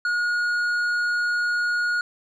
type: tone with tanh clipping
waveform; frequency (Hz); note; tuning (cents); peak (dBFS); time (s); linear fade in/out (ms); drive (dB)
sine; 1442; F#6; -45; -22; 0.05-2.01; 2; 7
effects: none